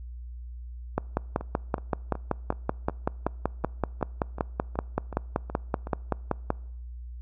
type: two click trains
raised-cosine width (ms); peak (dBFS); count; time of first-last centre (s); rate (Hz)
1; -10 / -22; 30 / 13; 0.98-6.504 / 1.41-5.871; 5.25 / 2.69
effects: noise-tail reverb RT60 0.8 s tail -25 dB re dry + added 60 Hz sine -37 dBFS peak until 7.21 s